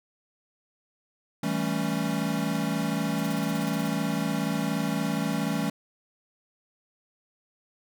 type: chord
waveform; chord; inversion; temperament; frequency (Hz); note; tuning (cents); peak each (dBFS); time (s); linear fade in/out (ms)
square; A dominant seventh; second; equal with one note detuned; 163.11 / 196 / 220 / 277.2; E3 / G3 / A3 / C#4; -18 / 0 / 0 / 0; -32; 1.43-5.7; 5
type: noise bursts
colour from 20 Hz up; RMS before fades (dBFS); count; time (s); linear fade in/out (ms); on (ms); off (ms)
white; -43; 12; 3.18-3.879; 5; 28; 33
effects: none